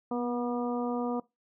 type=harmonic tone with a mistuned harmonic; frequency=241.9 Hz; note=B3; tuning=36 cents flat; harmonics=1 / 2 / 3 / 4 / 5; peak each=-31 / -34 / -37 / -40 / -42 dBFS; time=0.11-1.2 s; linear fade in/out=5 ms; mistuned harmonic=1; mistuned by=+17 cents; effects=noise-tail reverb RT60 0.2 s tail -21 dB re dry